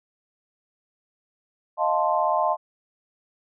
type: chord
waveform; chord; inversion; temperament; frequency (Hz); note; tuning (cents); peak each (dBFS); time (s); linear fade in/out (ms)
sine; F dominant seventh; third; equal; 622.3 / 698.5 / 880 / 1046.5; Eb5 / F5 / A5 / C6; 0 / 0 / 0 / 0; -25; 1.77-2.57; 50
effects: none